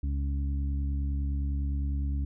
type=harmonic tone; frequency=69.8 Hz; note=C#2; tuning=13 cents sharp; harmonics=1 / 2 / 3 / 4; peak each=-27 / -39 / -45 / -41 dBFS; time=0.03-2.25 s; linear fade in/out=5 ms; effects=none